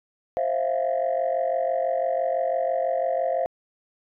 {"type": "tone cluster", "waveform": "sine", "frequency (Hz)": [528, 649, 695], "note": ["C5", "E5", "F5"], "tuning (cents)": [16, -27, -9], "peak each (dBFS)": -25, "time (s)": [0.37, 3.46], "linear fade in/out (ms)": 0, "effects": ["tanh soft clip ceiling -16 dBFS"]}